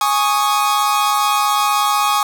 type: chord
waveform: 45% pulse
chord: Ab suspended fourth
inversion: none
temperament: equal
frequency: 830.6 / 1108.7 / 1244.5 Hz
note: Ab5 / Db6 / Eb6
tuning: 0 / 0 / 0 cents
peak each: -18 / -18 / -19 dBFS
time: 0.01-2.23 s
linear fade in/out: 2 ms
effects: none